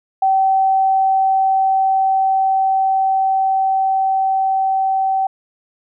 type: tone with level ramp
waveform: sine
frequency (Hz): 769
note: G5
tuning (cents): -33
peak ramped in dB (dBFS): -11 to -14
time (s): 0.22-5.27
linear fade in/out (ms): 5
effects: none